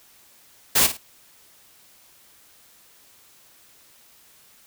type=noise with echo; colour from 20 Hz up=white; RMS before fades=-17 dBFS; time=0.75-0.87 s; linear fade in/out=10 ms; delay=52 ms; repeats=2; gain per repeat=-11 dB; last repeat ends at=0.974 s; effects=white hiss -54 dBFS RMS until 4.66 s